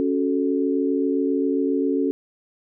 sine chord, F# minor, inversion second, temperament equal with one note detuned, 277.2 / 370 / 437.5 Hz, C#4 / F#4 / A4, 0 / 0 / -10 cents, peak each -21 / -25 / -25 dBFS, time 0-2.11 s, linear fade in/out 0 ms, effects none

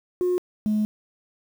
sine tone pair in turn, 360.1 / 212.8 Hz, F#4 / G#3, -47 / +42 cents, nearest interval major sixth, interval 911 cents, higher first, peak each -18 dBFS, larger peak neither, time 0.21-0.38 / 0.66-0.85 s, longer second, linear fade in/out 0 ms, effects tanh soft clip ceiling -17 dBFS + 8-bit

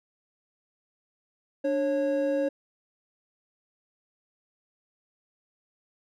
triangle tone pair together, 293.7 / 548.2 Hz, D4 / C#5, 0 / -19 cents, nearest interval major seventh, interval 1081 cents, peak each -27 / -23 dBFS, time 1.64-2.49 s, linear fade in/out 10 ms, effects none

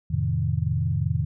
sine chord, F dominant seventh, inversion none, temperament equal, 87.31 / 110 / 130.81 / 155.56 Hz, F2 / A2 / C3 / Eb3, 0 / 0 / 0 / 0 cents, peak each -27 dBFS, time 0.1-1.25 s, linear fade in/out 10 ms, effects none

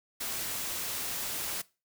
white noise, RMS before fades -35 dBFS, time 0.2-1.62 s, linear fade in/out 10 ms, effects noise-tail reverb RT60 0.3 s tail -21 dB re dry

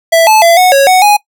square tone with pitch steps, 661 / 868 / 676 / 734 / 551 / 742 / 829 Hz, E5 / A5 / E5 / F#5 / C#5 / F#5 / G#5, +5 / -24 / +43 / -14 / -11 / +5 / -3 cents, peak -4 dBFS, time 0.12-1.17 s, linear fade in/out 10 ms, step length 150 ms, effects noise-tail reverb RT60 0.1 s tail -20 dB re dry

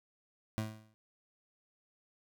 25% pulse tone with exponential decay, 108.8 Hz, A2, 19 cents flat, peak -27 dBFS, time 0.58-0.94 s, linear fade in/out 0 ms, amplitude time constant 78 ms, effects none

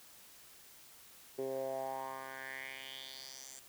10% pulse tone with band-pass filter sweep, 133.1 Hz, C3, 30 cents sharp, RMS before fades -43 dBFS, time 1.38-3.6 s, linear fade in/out 10 ms, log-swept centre 400 to 7700 Hz, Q 4, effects white hiss -58 dBFS RMS until 3.68 s

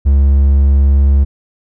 triangle tone, 69.3 Hz, C#2, in tune, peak -4 dBFS, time 0.05-1.25 s, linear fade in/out 20 ms, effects none

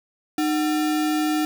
sine tone with sample-and-hold, 306.4 Hz, D#4, 27 cents flat, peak -19 dBFS, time 0.38-1.45 s, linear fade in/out 2 ms, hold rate 1050 Hz, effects none

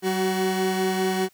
30% pulse tone pair together, 189.6 / 374.2 Hz, F#3 / F#4, +43 / +20 cents, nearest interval octave, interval 1177 cents, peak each -23 / -21 dBFS, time 0.02-1.29 s, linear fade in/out 50 ms, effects white hiss -61 dBFS RMS until 1.33 s

